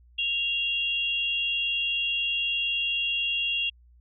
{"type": "tone pair together", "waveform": "sine", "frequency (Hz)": [2778, 3307], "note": ["F7", "G#7"], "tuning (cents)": [-10, -8], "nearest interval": "minor third", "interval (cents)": 302, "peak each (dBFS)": [-26, -29], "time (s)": [0.18, 3.7], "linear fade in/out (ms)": 10, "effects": ["added 60 Hz sine -53 dBFS peak until 4 s"]}